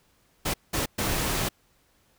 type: noise bursts at uneven times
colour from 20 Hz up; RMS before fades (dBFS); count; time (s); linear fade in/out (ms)
pink; -27; 3; 0.45-0.54 / 0.73-0.86 / 0.98-1.49; 10
effects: pink hiss -65 dBFS RMS until 2.18 s